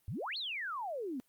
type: exponential two-way sweep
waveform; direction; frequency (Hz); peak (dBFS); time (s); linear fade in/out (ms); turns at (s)
sine; up then down; 82.9 to 4435 to 238.1; -36; 0.08-1.2; 0; 0.37
effects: white hiss -73 dBFS RMS until 1.28 s + Opus 32 kbps